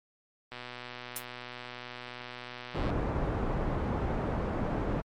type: click train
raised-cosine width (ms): 0.3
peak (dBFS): -25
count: 294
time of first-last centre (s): 0.52-2.902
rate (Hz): 123
type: noise with exponential decay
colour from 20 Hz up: violet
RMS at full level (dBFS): -27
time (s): 1.16-1.25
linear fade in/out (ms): 2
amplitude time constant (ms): 18
type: low-pass noise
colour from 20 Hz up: pink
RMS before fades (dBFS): -31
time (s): 2.74-5.02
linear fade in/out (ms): 20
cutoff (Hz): 990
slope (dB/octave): 12
effects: MP3 64 kbps

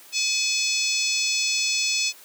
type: harmonic tone with a mistuned harmonic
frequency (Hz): 865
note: A5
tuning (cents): -30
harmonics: 3 / 4 / 5 / 6 / 7 / 8 / 9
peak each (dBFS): -26 / -31 / -29 / -28 / -29 / -33 / -32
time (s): 0.12-2.13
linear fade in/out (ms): 50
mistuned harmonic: 3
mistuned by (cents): -39
effects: white hiss -48 dBFS RMS until 2.24 s + high-pass 300 Hz 12 dB/octave

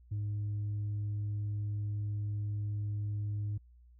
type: tone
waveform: sine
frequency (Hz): 103.83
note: G#2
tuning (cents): 0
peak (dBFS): -30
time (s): 0.11-3.58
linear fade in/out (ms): 10
effects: tanh soft clip ceiling -31 dBFS + added 60 Hz sine -56 dBFS peak until 3.99 s

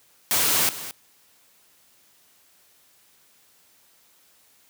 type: noise with echo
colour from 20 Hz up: white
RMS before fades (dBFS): -21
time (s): 0.31-0.69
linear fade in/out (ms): 0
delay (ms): 220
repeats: 1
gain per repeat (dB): -14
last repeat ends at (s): 0.91
effects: white hiss -59 dBFS RMS until 4.69 s + high-pass 80 Hz 12 dB/octave

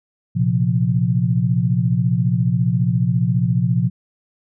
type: chord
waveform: sine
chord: Bb suspended second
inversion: none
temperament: just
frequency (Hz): 116.54 / 131.11 / 174.81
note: Bb2 / C3 / F3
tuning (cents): 0 / +4 / +2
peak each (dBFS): -19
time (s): 0.35-3.9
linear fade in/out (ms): 20
effects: none

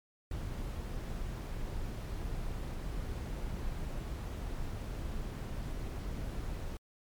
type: noise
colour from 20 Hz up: brown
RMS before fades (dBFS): -38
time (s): 0.31-6.77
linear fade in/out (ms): 2
effects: MP3 96 kbps

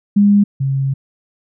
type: tone pair in turn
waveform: sine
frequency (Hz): 203.4 / 135.75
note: G#3 / C#3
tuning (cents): -36 / -36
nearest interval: perfect fifth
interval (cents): 700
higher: first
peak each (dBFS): -7 / -14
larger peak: first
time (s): 0.16-0.44 / 0.6-0.94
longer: second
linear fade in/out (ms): 10
effects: none

